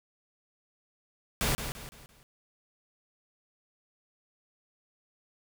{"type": "noise with echo", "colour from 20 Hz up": "pink", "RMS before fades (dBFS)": -28, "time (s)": [1.41, 1.55], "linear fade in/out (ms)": 0, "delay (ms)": 170, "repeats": 4, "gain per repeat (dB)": -8, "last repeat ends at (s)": 2.23, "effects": []}